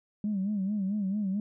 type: tone with vibrato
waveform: sine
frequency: 200.3 Hz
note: G3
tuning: 38 cents sharp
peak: -26 dBFS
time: 0.24-1.4 s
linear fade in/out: 2 ms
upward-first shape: sine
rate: 4.5 Hz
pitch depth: 110 cents each way
effects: tanh soft clip ceiling -23 dBFS